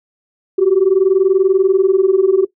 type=tone pair together; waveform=sine; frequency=369.8 / 390.2 Hz; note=F#4 / G4; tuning=-1 / -8 cents; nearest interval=minor second; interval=93 cents; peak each=-11 dBFS; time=0.58-2.45 s; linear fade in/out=10 ms; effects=noise-tail reverb RT60 0.1 s tail -18 dB re dry + tanh soft clip ceiling -3 dBFS